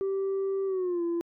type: tone with pitch glide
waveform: sine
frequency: 388.9 to 340.5 Hz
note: G4 to F4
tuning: -14 to -44 cents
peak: -24 dBFS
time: 0.01-1.21 s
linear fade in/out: 0 ms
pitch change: -230 cents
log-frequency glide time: 0.66-1.03 s
effects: tanh soft clip ceiling -25 dBFS